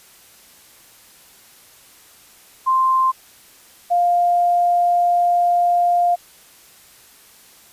sine tone pair in turn, 1046.5 / 701.5 Hz, C6 / F5, 0 / +8 cents, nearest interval perfect fifth, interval 692 cents, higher first, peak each -13 dBFS, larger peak neither, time 2.66-3.12 / 3.9-6.16 s, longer second, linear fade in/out 20 ms, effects white hiss -48 dBFS RMS until 7.72 s + resampled to 32000 Hz

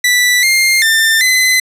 sawtooth tone with pitch steps, 1972 / 2115 / 1792 / 2028 Hz, B6 / C7 / A6 / B6, -3 / +18 / +31 / +45 cents, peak -5 dBFS, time 0.04-1.6 s, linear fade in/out 5 ms, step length 390 ms, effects resampled to 32000 Hz + 7-bit

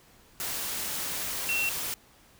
sine tone in noise, 2719 Hz, F7, 47 cents flat, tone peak -26 dBFS, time 1.49-1.69 s, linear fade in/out 0 ms, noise white, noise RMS -33 dBFS, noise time 0.4-1.94 s, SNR +4 dB, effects pink hiss -58 dBFS RMS until 2.39 s

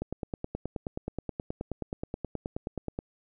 click train, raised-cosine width 2 ms, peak -19 dBFS, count 29, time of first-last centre 0.02-2.989 s, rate 9.43 Hz, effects none

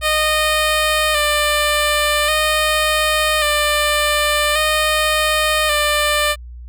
10% pulse tone with vibrato, 605 Hz, D#5, 49 cents flat, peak -6 dBFS, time 0.01-6.36 s, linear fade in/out 50 ms, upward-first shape square, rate 0.44 Hz, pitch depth 30 cents each way, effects added 60 Hz sine -31 dBFS peak until 6.68 s

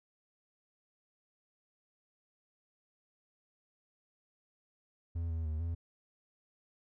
triangle tone with pitch steps, 83.8 / 81.5 / 77.8 / 83.9 Hz, E2 / E2 / D#2 / E2, +29 / -19 / 0 / +31 cents, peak -31 dBFS, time 5.15-5.75 s, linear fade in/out 10 ms, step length 150 ms, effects none

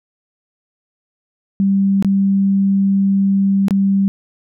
sine tone with dropouts, 196 Hz, G3, in tune, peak -11 dBFS, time 1.6-4.08 s, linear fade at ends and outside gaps 0 ms, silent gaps 2.025-2.047 / 3.683-3.708 s, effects none

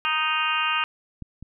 harmonic tone, 311.1 Hz, D#4, in tune, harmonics 3 / 4 / 5 / 6 / 7 / 8 / 9 / 10, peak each -31 / -26 / -30 / -36 / -37 / -28 / -27 / -36 dBFS, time 0.05-0.84 s, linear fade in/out 0 ms
clicks, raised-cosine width 5 ms, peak -23 / -27 dBFS, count 2, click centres 1.223 / 1.426 s
effects none

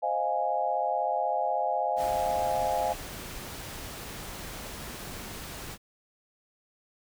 sine chord, F minor seventh, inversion second, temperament equal, 523.3 / 622.3 / 698.5 / 830.6 Hz, C5 / Eb5 / F5 / Ab5, 0 / 0 / 0 / 0 cents, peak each -34 / -32 / -30 / -29 dBFS, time 0.02-2.94 s, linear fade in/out 20 ms
pink noise, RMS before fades -40 dBFS, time 1.96-5.78 s, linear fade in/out 50 ms
effects none

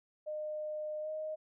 sine tone with pitch glide, 610 to 621.4 Hz, D#5 to D#5, -34 to -2 cents, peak -36 dBFS, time 0.26-1.36 s, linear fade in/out 20 ms, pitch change +32 cents, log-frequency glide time 1.01-1.09 s, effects none

